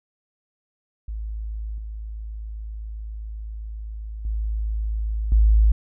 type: tone with level steps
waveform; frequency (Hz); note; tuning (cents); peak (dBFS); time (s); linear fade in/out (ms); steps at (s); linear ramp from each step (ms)
sine; 53.8; A1; -38; -27 / -30 / -22 / -12; 1.08-5.72; 5; 1.78 / 4.25 / 5.32; 2
effects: none